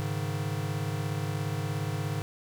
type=chord; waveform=square; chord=Ab suspended fourth; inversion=none; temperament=equal; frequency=103.83 / 138.59 / 155.56 Hz; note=Ab2 / Db3 / Eb3; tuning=0 / 0 / 0 cents; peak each=-34 / -35 / -35 dBFS; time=0-2.22 s; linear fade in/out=0 ms; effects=none